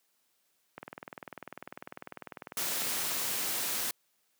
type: click train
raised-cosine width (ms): 0.5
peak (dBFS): -26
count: 50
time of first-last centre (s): 0.78-3.218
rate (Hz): 20.1
type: noise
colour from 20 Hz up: white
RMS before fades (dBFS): -33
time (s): 2.57-3.91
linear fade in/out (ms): 2
effects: white hiss -74 dBFS RMS until 4.39 s + high-pass 150 Hz 12 dB/octave